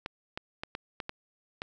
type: clicks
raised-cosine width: 0.3 ms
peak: -19 dBFS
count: 7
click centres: 0.061 / 0.375 / 0.635 / 0.751 / 1.002 / 1.094 / 1.619 s
effects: none